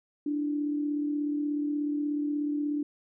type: tone pair together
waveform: sine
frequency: 293.4 / 330 Hz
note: D4 / E4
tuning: -2 / +2 cents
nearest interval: major second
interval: 204 cents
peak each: -27 / -39 dBFS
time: 0.26-2.83 s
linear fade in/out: 5 ms
effects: none